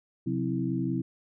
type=harmonic tone with a mistuned harmonic; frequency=65.41 Hz; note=C2; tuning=in tune; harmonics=2 / 3 / 4 / 5; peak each=-32 / -32 / -32 / -32 dBFS; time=0.26-1.02 s; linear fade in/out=10 ms; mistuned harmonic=3; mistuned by=-140 cents; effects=none